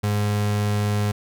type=tone; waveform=35% pulse; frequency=103.83 Hz; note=G#2; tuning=in tune; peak=-18 dBFS; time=0.03-1.12 s; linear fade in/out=10 ms; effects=none